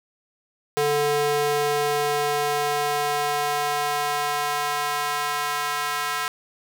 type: tone with high-pass filter sweep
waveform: square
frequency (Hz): 146.5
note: D3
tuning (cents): -4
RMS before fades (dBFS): -24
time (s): 0.77-6.28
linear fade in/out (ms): 0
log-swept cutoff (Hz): 420 to 1200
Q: 1.6
effects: none